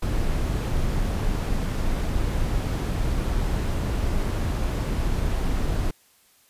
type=noise; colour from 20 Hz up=brown; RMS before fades=-24 dBFS; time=0.02-5.91 s; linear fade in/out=5 ms; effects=white hiss -59 dBFS RMS until 6.49 s + resampled to 32000 Hz